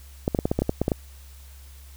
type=clicks; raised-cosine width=2 ms; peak=-8 dBFS; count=11; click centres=0.279 / 0.348 / 0.389 / 0.455 / 0.515 / 0.59 / 0.62 / 0.694 / 0.816 / 0.881 / 0.918 s; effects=added 68 Hz sine -43 dBFS peak until 1.96 s + white hiss -53 dBFS RMS until 1.96 s